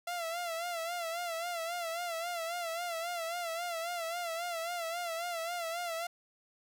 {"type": "tone with vibrato", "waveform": "sawtooth", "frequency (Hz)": 680, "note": "F5", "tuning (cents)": -46, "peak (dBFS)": -31, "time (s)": [0.07, 6.07], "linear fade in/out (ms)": 5, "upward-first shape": "sine", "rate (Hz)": 3.7, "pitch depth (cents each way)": 73, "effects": []}